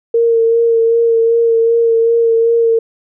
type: tone with vibrato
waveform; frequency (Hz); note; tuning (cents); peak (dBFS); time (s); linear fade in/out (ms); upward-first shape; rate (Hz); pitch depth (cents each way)
sine; 460; A#4; -23; -8; 0.14-2.79; 5; sine; 2.6; 20
effects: none